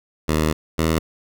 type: tone pair in turn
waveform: 10% pulse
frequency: 77.78 / 80.43 Hz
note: D#2 / E2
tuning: 0 / -42 cents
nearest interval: minor second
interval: 58 cents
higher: second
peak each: -9 dBFS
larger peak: neither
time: 0.28-0.53 / 0.78-0.99 s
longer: first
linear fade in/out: 10 ms
effects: none